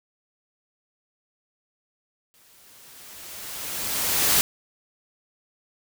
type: noise with exponential growth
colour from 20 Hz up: white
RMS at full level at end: -18 dBFS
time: 2.34-4.41 s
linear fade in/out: 0 ms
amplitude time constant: 450 ms
effects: none